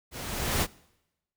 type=noise with level ramp; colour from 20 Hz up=pink; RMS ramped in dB=-40 to -24 dBFS; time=0.11-0.67 s; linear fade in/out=50 ms; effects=noise-tail reverb RT60 0.9 s tail -23 dB re dry